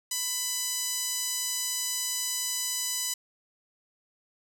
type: tone with band-pass filter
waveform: 10% pulse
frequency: 997 Hz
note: B5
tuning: 16 cents sharp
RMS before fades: -31 dBFS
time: 0.11-3.14 s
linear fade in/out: 5 ms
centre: 9400 Hz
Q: 3
effects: none